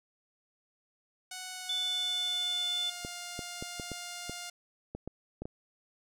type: tone with pitch glide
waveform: 5% pulse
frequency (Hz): 740 to 705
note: F#5 to F5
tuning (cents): 0 to +16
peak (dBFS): -28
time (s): 1.31-4.5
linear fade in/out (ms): 5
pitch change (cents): -84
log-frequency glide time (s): 1.51-3.09
type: tone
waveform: sine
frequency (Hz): 3504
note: A7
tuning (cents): -8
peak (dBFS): -30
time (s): 1.69-2.9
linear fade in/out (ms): 5
type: clicks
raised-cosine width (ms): 2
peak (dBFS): -25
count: 10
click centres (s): 3.049 / 3.392 / 3.625 / 3.798 / 3.917 / 4.296 / 4.95 / 5.076 / 5.42 / 5.455
effects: none